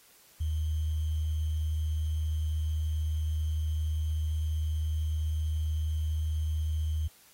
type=tone with sample-and-hold; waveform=sine; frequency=77.78 Hz; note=D#2; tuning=in tune; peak=-27 dBFS; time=0.4-7.08 s; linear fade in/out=10 ms; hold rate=3150 Hz; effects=white hiss -59 dBFS RMS until 7.33 s + AAC 48 kbps